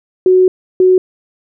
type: tone bursts at uneven times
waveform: sine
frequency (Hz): 370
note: F#4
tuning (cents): 0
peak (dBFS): -5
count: 2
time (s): 0.26-0.48 / 0.8-0.98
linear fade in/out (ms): 2
effects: none